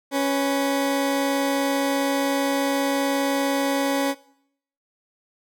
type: tone pair together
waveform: 20% pulse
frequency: 277.2 / 493.9 Hz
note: C#4 / B4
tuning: 0 / 0 cents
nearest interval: minor seventh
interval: 1000 cents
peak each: -16 / -25 dBFS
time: 0.11-4.15 s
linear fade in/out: 50 ms
effects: noise-tail reverb RT60 0.7 s tail -21 dB re dry